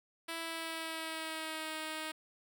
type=tone with pitch glide; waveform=5% pulse; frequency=330 to 313.3 Hz; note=E4 to D#4; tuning=+2 to +12 cents; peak=-27 dBFS; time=0.28-2.12 s; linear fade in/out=10 ms; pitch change=-90 cents; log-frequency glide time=0.39-1.78 s; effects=none